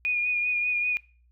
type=tone with vibrato; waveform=sine; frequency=2451 Hz; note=D#7; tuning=27 cents flat; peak=-23 dBFS; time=0.05-0.97 s; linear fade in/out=0 ms; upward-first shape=sine; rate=5.1 Hz; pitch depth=26 cents each way; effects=noise-tail reverb RT60 0.4 s tail -22 dB re dry + added 60 Hz sine -58 dBFS peak until 1.31 s